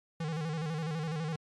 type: tone with vibrato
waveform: square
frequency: 158.2 Hz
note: D#3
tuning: 29 cents sharp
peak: -33 dBFS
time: 0.2-1.36 s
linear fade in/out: 5 ms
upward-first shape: square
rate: 12 Hz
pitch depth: 78 cents each way
effects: low-pass 6000 Hz 12 dB/octave + MP3 64 kbps